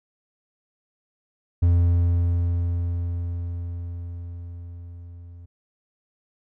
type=tone with level ramp; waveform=triangle; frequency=86.5 Hz; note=F2; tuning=16 cents flat; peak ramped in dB=-12 to -38 dBFS; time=1.62-5.46 s; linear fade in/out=10 ms; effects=none